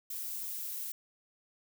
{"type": "noise", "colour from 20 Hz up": "violet", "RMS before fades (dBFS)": -39, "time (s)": [0.1, 0.92], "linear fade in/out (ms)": 5, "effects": []}